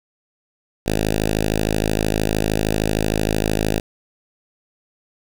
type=tone with notch filter; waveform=5% pulse; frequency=53.1 Hz; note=G#1; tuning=39 cents sharp; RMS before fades=-20 dBFS; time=0.86-3.8 s; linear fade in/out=5 ms; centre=1200 Hz; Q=1.2; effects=none